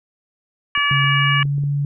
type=harmonic tone; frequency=575 Hz; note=D5; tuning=37 cents flat; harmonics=2 / 3 / 4 / 5; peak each=-21 / -21 / -21 / -21 dBFS; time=0.75-1.43 s; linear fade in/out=2 ms
type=clicks; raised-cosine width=3 ms; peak=-25 dBFS; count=6; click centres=0.777 / 0.922 / 1.042 / 1.454 / 1.582 / 1.637 s
type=tone with pitch glide; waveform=sine; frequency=138.59 to 142.82 Hz; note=C#3 to D3; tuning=0 to -48 cents; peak=-17 dBFS; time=0.91-1.85 s; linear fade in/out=2 ms; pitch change=+52 cents; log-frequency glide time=1.01-1.63 s
effects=none